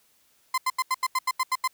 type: tone bursts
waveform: 35% pulse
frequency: 1033 Hz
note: C6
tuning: 22 cents flat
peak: -20 dBFS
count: 10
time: 0.54-1.677 s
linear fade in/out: 5 ms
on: 39 ms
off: 83 ms
effects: white hiss -64 dBFS RMS until 1.73 s